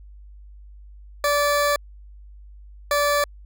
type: tone pair in turn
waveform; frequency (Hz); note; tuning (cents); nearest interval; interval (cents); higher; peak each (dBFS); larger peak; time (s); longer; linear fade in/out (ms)
20% pulse; 580 / 580; D5 / D5; -22 / -22; unison; 0; neither; -13; neither; 1.24-1.76 / 2.91-3.24; first; 2
effects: added 50 Hz sine -41 dBFS peak until 3.45 s